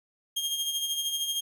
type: tone with tremolo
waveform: sawtooth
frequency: 3226 Hz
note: G7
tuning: 49 cents sharp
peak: -23 dBFS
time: 0.36-1.41 s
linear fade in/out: 10 ms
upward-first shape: sine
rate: 13 Hz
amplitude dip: 50%
effects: none